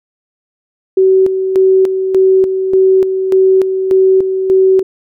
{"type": "tone with tremolo", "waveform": "sine", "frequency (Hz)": 379.4, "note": "F#4", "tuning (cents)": 43, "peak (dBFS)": -5, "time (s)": [0.97, 4.83], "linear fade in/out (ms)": 5, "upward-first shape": "square", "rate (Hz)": 1.7, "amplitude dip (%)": 55, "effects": []}